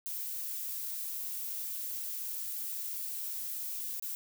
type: noise with dropouts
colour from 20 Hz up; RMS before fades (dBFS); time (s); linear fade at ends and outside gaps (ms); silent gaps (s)
violet; -38; 0.06-4.15; 0; 3.997-4.024
effects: none